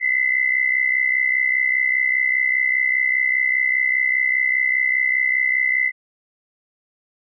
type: tone pair together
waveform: sine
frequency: 2000 / 2065 Hz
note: B6 / C7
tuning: +21 / -23 cents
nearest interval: minor second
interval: 56 cents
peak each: -19 dBFS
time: 0-5.92 s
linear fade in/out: 50 ms
effects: none